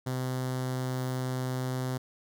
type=tone with notch filter; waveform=sawtooth; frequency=128.5 Hz; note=C3; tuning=31 cents flat; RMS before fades=-32 dBFS; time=0.06-1.98 s; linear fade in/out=10 ms; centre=2500 Hz; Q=1.8; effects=none